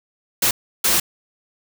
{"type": "noise bursts at uneven times", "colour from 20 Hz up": "white", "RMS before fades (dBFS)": -17, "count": 2, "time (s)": [[0.42, 0.51], [0.84, 1]], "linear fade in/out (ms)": 5, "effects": []}